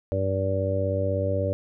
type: harmonic tone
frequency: 96.3 Hz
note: G2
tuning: 30 cents flat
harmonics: 1 / 2 / 3 / 4 / 5 / 6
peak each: -26 / -36 / -34 / -37 / -30 / -27 dBFS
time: 0.12-1.53 s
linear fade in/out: 0 ms
effects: none